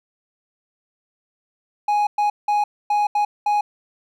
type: tone bursts at uneven times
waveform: triangle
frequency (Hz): 830.6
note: G#5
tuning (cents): 0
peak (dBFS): -14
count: 6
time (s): 1.88-2.07 / 2.18-2.3 / 2.48-2.64 / 2.9-3.07 / 3.15-3.25 / 3.46-3.61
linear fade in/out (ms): 5
effects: none